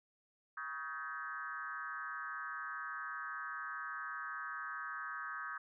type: tone with frequency modulation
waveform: sine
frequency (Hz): 1406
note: F6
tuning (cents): +11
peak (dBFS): -40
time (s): 0.57-5.58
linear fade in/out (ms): 5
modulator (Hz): 145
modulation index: 2.1
effects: none